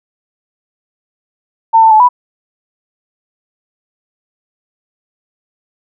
sine tone with pitch steps, 901 / 891 / 865 / 986 Hz, A5 / A5 / A5 / B5, +41 / +22 / -30 / -3 cents, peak -3 dBFS, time 1.73-2.09 s, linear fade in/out 20 ms, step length 90 ms, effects none

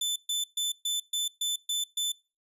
sawtooth tone bursts, 3520 Hz, A7, in tune, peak -24 dBFS, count 8, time 0.01-2.12 s, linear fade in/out 5 ms, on 150 ms, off 130 ms, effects noise-tail reverb RT60 0.3 s tail -23 dB re dry + resampled to 32000 Hz

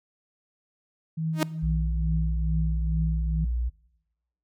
sine tone with tremolo, 160.2 Hz, E3, 49 cents flat, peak -24 dBFS, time 1.17-3.45 s, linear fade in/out 10 ms, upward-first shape triangle, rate 2.3 Hz, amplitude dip 75%
sawtooth tone with exponential growth, 311.1 Hz, D#4, in tune, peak -15 dBFS, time 1.33-1.43 s, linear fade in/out 2 ms, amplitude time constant 21 ms
sine tone, 59.7 Hz, A#1, 42 cents sharp, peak -24 dBFS, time 1.62-3.7 s, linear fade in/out 20 ms
effects noise-tail reverb RT60 0.9 s tail -22 dB re dry

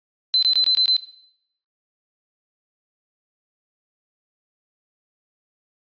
sine tone bursts, 4054 Hz, B7, 45 cents sharp, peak -14 dBFS, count 6, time 0.34-0.966 s, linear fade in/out 0 ms, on 86 ms, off 22 ms, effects noise-tail reverb RT60 0.7 s tail -17 dB re dry + resampled to 11025 Hz

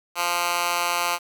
10% pulse tone with high-pass filter, 174.3 Hz, F3, 3 cents flat, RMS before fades -24 dBFS, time 0.15-1.19 s, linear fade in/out 50 ms, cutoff 1100 Hz, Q 1, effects 7-bit

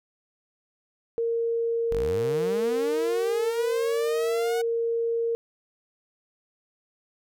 sine tone, 462.5 Hz, A#4, 14 cents flat, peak -23 dBFS, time 1.18-5.35 s, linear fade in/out 0 ms
sawtooth linear sweep, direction up, 35.79 to 745 Hz, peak -27 dBFS, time 1.91-4.62 s, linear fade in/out 10 ms
effects none

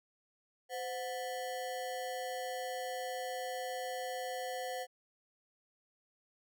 square ring-modulated tone, 622.3 Hz, D#5, in tune, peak -35 dBFS, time 0.69-4.87 s, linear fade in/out 50 ms, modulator 109 Hz, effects none

